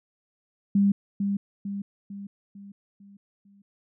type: tone with echo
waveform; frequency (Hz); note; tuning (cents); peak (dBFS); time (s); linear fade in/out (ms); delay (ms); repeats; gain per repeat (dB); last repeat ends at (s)
sine; 199.7; G3; +32; -17; 0.75-0.92; 5; 450; 6; -6; 3.62
effects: none